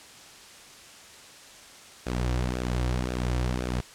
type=tone with flanger; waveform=sawtooth; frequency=61.74 Hz; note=B1; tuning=in tune; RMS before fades=-28 dBFS; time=2.06-3.81 s; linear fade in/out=10 ms; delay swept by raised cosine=0.95 to 4.85 ms; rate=1.9 Hz; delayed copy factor=-0.6; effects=white hiss -48 dBFS RMS until 3.94 s + low-pass 8000 Hz 12 dB/octave